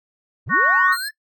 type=linear sweep; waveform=triangle; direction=up; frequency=66.8 to 1780 Hz; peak=-25 dBFS; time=0.46-1.11 s; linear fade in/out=20 ms
type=harmonic tone; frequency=370 Hz; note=F#4; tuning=in tune; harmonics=3 / 4 / 5; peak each=-18 / -18 / -18 dBFS; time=0.49-0.97 s; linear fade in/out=50 ms
type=tone; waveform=sawtooth; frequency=4186 Hz; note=C8; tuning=in tune; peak=-25 dBFS; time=0.92-1.09 s; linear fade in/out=10 ms
effects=noise-tail reverb RT60 0.1 s tail -19 dB re dry